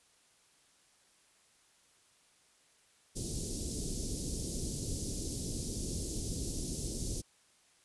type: band-stop noise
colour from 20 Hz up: pink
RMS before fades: -37 dBFS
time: 3.15-7.22 s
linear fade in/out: 20 ms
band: 410 to 5000 Hz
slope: 24 dB/octave
effects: white hiss -67 dBFS RMS until 7.84 s + resampled to 24000 Hz